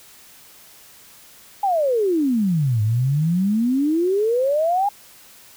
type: exponential two-way sweep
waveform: sine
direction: down then up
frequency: 830.6 to 103.83 to 830.6 Hz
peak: -16 dBFS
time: 1.63-4.89 s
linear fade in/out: 5 ms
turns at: 2.82 s
effects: white hiss -47 dBFS RMS until 5.56 s